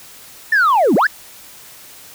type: linear two-way sweep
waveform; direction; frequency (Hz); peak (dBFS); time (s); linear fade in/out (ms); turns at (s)
sine; down then up; 1814 to 173.1 to 1814; -8; 0.52-1.07; 5; 0.95
effects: tanh soft clip ceiling -8 dBFS + white hiss -40 dBFS RMS until 2.14 s